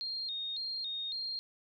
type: tone with vibrato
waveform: sine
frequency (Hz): 3951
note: B7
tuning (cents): 0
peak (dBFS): -35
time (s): 0.01-1.39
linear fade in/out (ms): 0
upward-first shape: square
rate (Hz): 1.8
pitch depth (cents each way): 110
effects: none